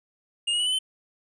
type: tone with pitch steps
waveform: square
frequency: 2835 / 2891 / 2949 / 3007 / 3067 Hz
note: F7 / F#7 / F#7 / F#7 / G7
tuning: +25 / -41 / -6 / +27 / -38 cents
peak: -23 dBFS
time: 0.47-0.79 s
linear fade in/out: 10 ms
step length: 64 ms
effects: resampled to 22050 Hz